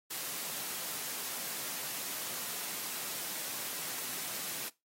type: high-pass noise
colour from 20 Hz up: white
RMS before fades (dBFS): -39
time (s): 0.1-4.69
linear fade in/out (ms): 10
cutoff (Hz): 130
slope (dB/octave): 24
effects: noise-tail reverb RT60 0.2 s tail -19 dB re dry + AAC 48 kbps